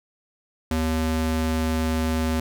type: ring-modulated tone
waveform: square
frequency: 158.4 Hz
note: D#3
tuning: 31 cents sharp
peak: -19 dBFS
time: 0.71-2.4 s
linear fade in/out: 2 ms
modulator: 84.1 Hz
effects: none